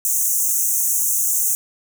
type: high-pass noise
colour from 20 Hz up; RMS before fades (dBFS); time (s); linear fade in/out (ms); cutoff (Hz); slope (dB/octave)
pink; -19; 0.05-1.55; 0; 6100; 96
effects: none